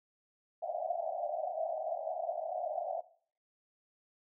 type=band-pass noise; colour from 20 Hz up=white; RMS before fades=-37 dBFS; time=0.62-3.01 s; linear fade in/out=5 ms; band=610 to 740 Hz; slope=96 dB/octave; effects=noise-tail reverb RT60 0.5 s tail -18 dB re dry